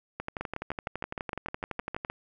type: two click trains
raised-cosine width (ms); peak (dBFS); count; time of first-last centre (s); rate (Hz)
0.5; -18 / -18; 23 / 12; 0.2-2.049 / 0.41-2.1; 11.9 / 6.51
effects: none